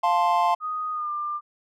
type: chord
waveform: triangle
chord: F major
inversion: none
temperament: equal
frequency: 698.5 / 880 / 1046.5 Hz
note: F5 / A5 / C6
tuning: 0 / 0 / 0 cents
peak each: -21 dBFS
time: 0.03-0.55 s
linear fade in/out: 10 ms
type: tone with pitch glide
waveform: sine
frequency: 1244.5 to 1193.8 Hz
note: D#6 to D6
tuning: 0 to +28 cents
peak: -26 dBFS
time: 0.6-1.41 s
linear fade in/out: 50 ms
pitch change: -72 cents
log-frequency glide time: 0.92-1.1 s
effects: none